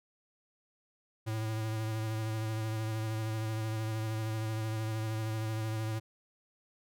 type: tone with vibrato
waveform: square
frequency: 110 Hz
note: A2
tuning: in tune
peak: -33 dBFS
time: 1.26-6 s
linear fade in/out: 20 ms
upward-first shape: sine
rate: 13 Hz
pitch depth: 24 cents each way
effects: none